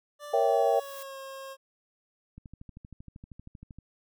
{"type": "tone with pitch glide", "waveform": "25% pulse", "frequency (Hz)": [587.3, 538.6], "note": ["D5", "C#5"], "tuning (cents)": [0, -50], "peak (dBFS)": -36, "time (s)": [0.19, 1.57], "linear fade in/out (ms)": 50, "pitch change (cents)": -150, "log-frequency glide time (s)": [0.32, 1.18]}
{"type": "noise with exponential growth", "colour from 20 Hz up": "blue", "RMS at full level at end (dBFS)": -43, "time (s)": [0.24, 1.03], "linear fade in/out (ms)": 5, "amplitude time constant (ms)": 170}
{"type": "chord", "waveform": "sine", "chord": "A# diminished seventh", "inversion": "none", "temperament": "equal", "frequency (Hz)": [466.2, 554.4, 659.3, 784], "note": ["A#4", "C#5", "E5", "G5"], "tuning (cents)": [0, 0, 0, 0], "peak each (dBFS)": -27, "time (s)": [0.33, 0.8], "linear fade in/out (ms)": 10}
{"type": "click train", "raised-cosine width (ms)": 5, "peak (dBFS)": -33, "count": 19, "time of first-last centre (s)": [2.38, 3.786], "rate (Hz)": 12.8}
{"effects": []}